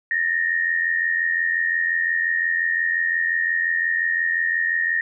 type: tone pair together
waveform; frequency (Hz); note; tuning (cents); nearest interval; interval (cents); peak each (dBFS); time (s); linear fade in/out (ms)
sine; 1779 / 1864.7; A6 / A#6; +19 / 0; minor second; 81; -24 / -20; 0.11-5.01; 2
effects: none